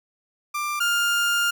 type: tone pair in turn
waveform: 30% pulse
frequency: 1186 / 1405.5 Hz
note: D6 / F6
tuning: +17 / +11 cents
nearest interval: minor third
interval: 294 cents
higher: second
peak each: -22 / -17 dBFS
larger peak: second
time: 0.54-0.8 / 0.8-1.51 s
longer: second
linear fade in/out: 10 ms
effects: none